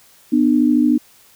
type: tone pair together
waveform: sine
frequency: 246.9 / 300.2 Hz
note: B3 / D4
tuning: 0 / +38 cents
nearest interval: minor third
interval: 338 cents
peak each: -14 dBFS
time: 0.32-0.98 s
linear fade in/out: 10 ms
effects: white hiss -50 dBFS RMS until 1.35 s